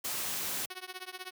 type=noise; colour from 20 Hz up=white; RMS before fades=-35 dBFS; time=0.04-0.66 s; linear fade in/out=10 ms
type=tone with tremolo; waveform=5% pulse; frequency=370 Hz; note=F#4; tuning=in tune; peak=-26 dBFS; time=0.7-1.31 s; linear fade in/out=5 ms; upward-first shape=triangle; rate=16 Hz; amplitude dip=100%
effects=high-pass 100 Hz 12 dB/octave